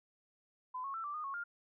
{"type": "tone with pitch steps", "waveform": "sine", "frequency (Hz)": [1013, 1098, 1333, 1169, 1227, 1099, 1406], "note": ["B5", "C#6", "E6", "D6", "D#6", "C#6", "F6"], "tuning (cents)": [44, -17, 19, -8, -25, -15, 11], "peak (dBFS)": -38, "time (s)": [0.74, 1.44], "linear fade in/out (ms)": 10, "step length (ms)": 100, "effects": []}